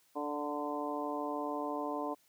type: harmonic tone with a mistuned harmonic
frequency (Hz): 146.83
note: D3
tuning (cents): 0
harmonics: 2 / 3 / 4 / 5 / 6 / 7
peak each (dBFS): -39 / -42 / -41 / -42 / -43 / -41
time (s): 0.15-2.15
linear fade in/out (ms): 20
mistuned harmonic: 6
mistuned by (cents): +24
effects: white hiss -69 dBFS RMS until 2.28 s + high-pass 80 Hz 12 dB/octave